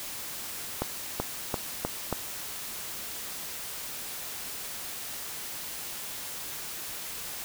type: accelerating click train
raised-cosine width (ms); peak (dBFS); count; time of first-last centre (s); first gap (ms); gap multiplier
1; -13; 5; 0.82-2.127; 380; 0.9
effects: white hiss -38 dBFS RMS until 7.44 s